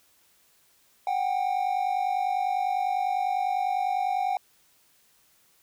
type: tone pair together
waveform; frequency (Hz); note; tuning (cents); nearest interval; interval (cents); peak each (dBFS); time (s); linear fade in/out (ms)
triangle; 740 / 790; F#5 / G5; 0 / +13; minor second; 113; -25; 1.07-4.37; 2
effects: white hiss -63 dBFS RMS until 5.62 s